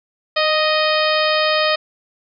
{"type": "harmonic tone with a mistuned harmonic", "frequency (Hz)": 622.3, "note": "D#5", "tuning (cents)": 0, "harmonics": [1, 2, 3, 4, 5, 6, 7, 8], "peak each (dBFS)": [-18, -21, -23, -24, -25, -26, -26, -27], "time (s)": [0.36, 1.76], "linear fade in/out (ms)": 10, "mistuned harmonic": 1, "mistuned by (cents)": -20, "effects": []}